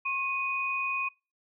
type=tone pair together; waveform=sine; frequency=1081.5 / 2489 Hz; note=C#6 / D#7; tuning=-43 / 0 cents; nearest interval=octave + major second; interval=1443 cents; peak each=-33 / -29 dBFS; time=0.05-1.09 s; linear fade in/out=10 ms; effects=noise-tail reverb RT60 0.3 s tail -24 dB re dry